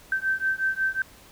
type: beating tone pair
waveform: sine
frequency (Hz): 1550 / 1555.5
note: G6 / G6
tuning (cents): -20 / -14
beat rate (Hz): 5.5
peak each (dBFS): -26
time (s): 0.12-1.02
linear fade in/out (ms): 2
effects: pink hiss -51 dBFS RMS until 1.31 s